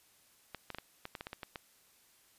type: clicks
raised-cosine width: 0.3 ms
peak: -25 dBFS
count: 11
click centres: 0.547 / 0.703 / 0.747 / 0.785 / 1.054 / 1.152 / 1.209 / 1.269 / 1.331 / 1.432 / 1.558 s
effects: white hiss -66 dBFS RMS until 2.38 s + resampled to 32000 Hz